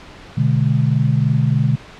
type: chord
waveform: sine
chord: G# diminished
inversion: first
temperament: equal with one note detuned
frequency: 123.47 / 146.83 / 209 Hz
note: B2 / D3 / G#3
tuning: 0 / 0 / +11 cents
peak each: -16 / -16 / -22 dBFS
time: 0.37-1.76 s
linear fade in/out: 10 ms
effects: pink hiss -39 dBFS RMS until 1.99 s + low-pass 4000 Hz 12 dB/octave